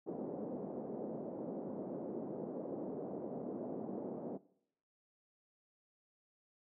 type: band-pass noise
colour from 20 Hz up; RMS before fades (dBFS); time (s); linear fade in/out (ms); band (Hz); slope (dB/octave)
pink; -43; 0.06-4.38; 20; 200 to 610; 24
effects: noise-tail reverb RT60 0.7 s tail -20 dB re dry